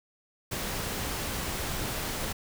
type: noise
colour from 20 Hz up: pink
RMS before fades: -33 dBFS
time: 0.51-2.33 s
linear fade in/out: 10 ms
effects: none